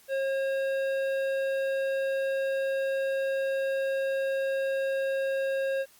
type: tone with hard clipping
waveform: sine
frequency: 540 Hz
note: C#5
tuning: 45 cents flat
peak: -28 dBFS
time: 0.08-5.86 s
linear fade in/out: 50 ms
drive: 11 dB
effects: white hiss -58 dBFS RMS until 5.99 s + Opus 48 kbps